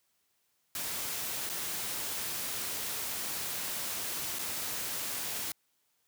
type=noise with dropouts; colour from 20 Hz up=white; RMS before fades=-36 dBFS; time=0.75-5.52 s; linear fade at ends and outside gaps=2 ms; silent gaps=1.493-1.497 / 4.387-4.391 s; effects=white hiss -75 dBFS RMS until 6.07 s + high-pass 60 Hz 12 dB/octave